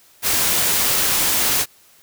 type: noise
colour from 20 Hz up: white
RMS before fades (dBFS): -18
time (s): 0.22-1.66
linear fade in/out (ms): 50
effects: white hiss -52 dBFS RMS until 2.02 s